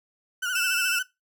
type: tone with vibrato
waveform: 35% pulse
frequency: 1461 Hz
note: F#6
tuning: 22 cents flat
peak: -24 dBFS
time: 0.42-1.03 s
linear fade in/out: 10 ms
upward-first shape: sine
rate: 14 Hz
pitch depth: 76 cents each way
type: tone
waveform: sawtooth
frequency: 2650 Hz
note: E7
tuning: 9 cents sharp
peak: -22 dBFS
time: 0.55-0.99 s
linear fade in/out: 5 ms
effects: noise-tail reverb RT60 0.2 s tail -19 dB re dry